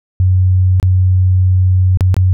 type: tone with dropouts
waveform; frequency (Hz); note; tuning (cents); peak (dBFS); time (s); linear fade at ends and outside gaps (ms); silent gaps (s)
sine; 92.5; F#2; 0; -7; 0.2-2.33; 0; 0.799-0.828 / 1.973-2.008 / 2.143-2.166
effects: none